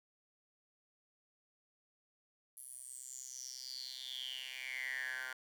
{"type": "tone with high-pass filter sweep", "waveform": "10% pulse", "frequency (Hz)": 129.2, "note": "C3", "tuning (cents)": -21, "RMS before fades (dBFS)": -45, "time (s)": [2.57, 5.33], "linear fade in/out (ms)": 2, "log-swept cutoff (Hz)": [11000, 1400], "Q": 8.9, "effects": []}